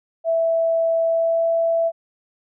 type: tone with pitch glide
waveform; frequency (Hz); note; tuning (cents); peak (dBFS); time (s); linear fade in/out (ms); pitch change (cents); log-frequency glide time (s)
sine; 659.3 to 663.9; E5 to E5; 0 to +12; -16; 0.24-1.92; 50; +12; 1.04-1.48
effects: none